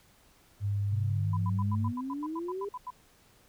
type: tone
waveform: sine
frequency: 101.2 Hz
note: G#2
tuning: 44 cents flat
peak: -27 dBFS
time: 0.6-1.93 s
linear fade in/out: 50 ms
type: exponential sweep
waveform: sine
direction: up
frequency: 120.5 to 411.3 Hz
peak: -33 dBFS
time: 0.92-2.69 s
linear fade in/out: 5 ms
type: tone bursts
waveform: sine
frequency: 1000 Hz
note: B5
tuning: 21 cents sharp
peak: -35 dBFS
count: 13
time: 1.33-2.905 s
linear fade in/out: 5 ms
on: 39 ms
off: 89 ms
effects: pink hiss -62 dBFS RMS until 3.48 s